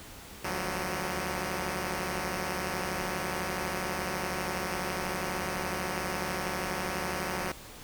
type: tone cluster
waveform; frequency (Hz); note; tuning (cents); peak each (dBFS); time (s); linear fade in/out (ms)
5% pulse; 73.5 / 175.7 / 187.8; D2 / F3 / F#3; +2 / +11 / +26; -26 / -25 / -23; 0.44-7.52; 5
effects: pink hiss -47 dBFS RMS until 7.83 s